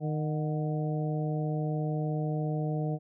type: harmonic tone with a mistuned harmonic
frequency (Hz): 153.8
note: D#3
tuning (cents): -20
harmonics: 1 / 2 / 3 / 4 / 5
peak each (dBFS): -29 / -37 / -38 / -40 / -41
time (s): 0-2.99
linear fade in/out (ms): 50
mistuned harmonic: 5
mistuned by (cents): -66
effects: none